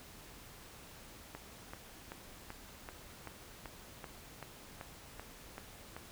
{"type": "click train", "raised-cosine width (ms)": 0.5, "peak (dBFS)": -29, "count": 13, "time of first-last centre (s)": [1.35, 5.965], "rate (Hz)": 2.6, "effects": ["pink hiss -54 dBFS RMS until 6.11 s"]}